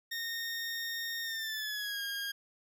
20% pulse tone with pitch glide, 1843 to 1623.1 Hz, A#6 to G#6, -20 to -40 cents, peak -30 dBFS, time 0.11-2.32 s, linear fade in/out 10 ms, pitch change -220 cents, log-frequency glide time 1.23-2.02 s, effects none

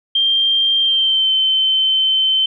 sine tone with pitch glide, 3176 to 3082 Hz, G7 to G7, +22 to -30 cents, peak -12 dBFS, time 0.15-2.46 s, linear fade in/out 5 ms, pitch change -52 cents, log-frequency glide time 0.79-1.32 s, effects none

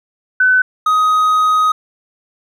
sine / triangle tone pair in turn, 1509 / 1255.4 Hz, F#6 / D#6, +34 / +15 cents, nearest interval minor third, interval 319 cents, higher first, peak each -8 dBFS, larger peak neither, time 0.4-0.62 / 0.86-1.72 s, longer second, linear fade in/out 5 ms, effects none

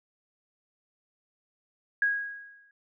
sine tone with exponential decay, 1647 Hz, G#6, 15 cents flat, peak -20 dBFS, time 2.02-2.71 s, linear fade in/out 2 ms, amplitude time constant 150 ms, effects none

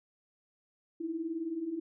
sine beating tone pair, 311.1 / 330.1 Hz, D#4 / E4, 0 / +2 cents, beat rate 19 Hz, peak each -40 / -34 dBFS, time 1-1.8 s, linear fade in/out 10 ms, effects none

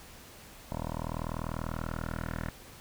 10% pulse tone with low-pass filter sweep, 40.23 Hz, E1, 41 cents flat, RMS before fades -36 dBFS, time 0.72-2.5 s, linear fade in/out 0 ms, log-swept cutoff 870 to 1700 Hz, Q 3.2, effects pink hiss -51 dBFS RMS until 2.8 s

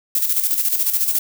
violet noise with tremolo, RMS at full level -17 dBFS, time 0.15-1.19 s, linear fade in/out 2 ms, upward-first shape square, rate 14 Hz, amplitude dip 55%, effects none

